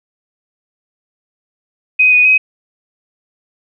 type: tone with pitch steps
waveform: sine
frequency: 2510 / 2480 / 2528 Hz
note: D#7 / D#7 / D#7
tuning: +15 / -6 / +27 cents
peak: -6 dBFS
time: 1.99-2.38 s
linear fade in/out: 10 ms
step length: 130 ms
effects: none